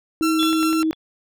sine tone with vibrato, 318.9 Hz, D#4, 43 cents sharp, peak -17 dBFS, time 0.21-0.91 s, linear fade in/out 0 ms, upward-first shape sine, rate 4.2 Hz, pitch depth 9 cents each way
sawtooth tone with tremolo, 1352 Hz, E6, 43 cents sharp, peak -18 dBFS, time 0.22-0.83 s, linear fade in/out 10 ms, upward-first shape sine, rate 5.2 Hz, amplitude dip 35%
sine tone with exponential decay, 3429 Hz, A7, 45 cents flat, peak -20 dBFS, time 0.39-0.95 s, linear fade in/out 5 ms, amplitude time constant 120 ms
click train, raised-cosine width 0.3 ms, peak -16 dBFS, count 6, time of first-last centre 0.43-0.93 s, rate 10 Hz
effects none

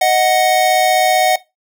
square tone pair together, 624.4 / 740 Hz, D#5 / F#5, +6 / 0 cents, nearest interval minor third, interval 294 cents, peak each -17 / -12 dBFS, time 0.01-1.36 s, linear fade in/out 5 ms, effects noise-tail reverb RT60 0.2 s tail -17 dB re dry

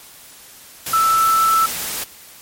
sine tone in noise, 1322 Hz, E6, 5 cents sharp, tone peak -12 dBFS, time 0.93-1.66 s, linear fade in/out 5 ms, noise white, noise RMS -25 dBFS, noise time 0.86-2.04 s, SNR +10 dB, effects white hiss -42 dBFS RMS until 2.41 s + MP3 64 kbps

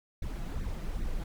brown noise with flanger, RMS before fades -34 dBFS, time 0.22-1.24 s, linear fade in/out 5 ms, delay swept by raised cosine 0.48 to 5.98 ms, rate 2.5 Hz, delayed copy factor +0.8, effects none

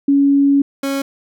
sine / 30% pulse tone pair in turn, 280 / 274.9 Hz, C#4 / C#4, +18 / -14 cents, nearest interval unison, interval 32 cents, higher first, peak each -9 / -15 dBFS, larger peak first, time 0.08-0.62 / 0.83-1.02 s, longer first, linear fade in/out 5 ms, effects none

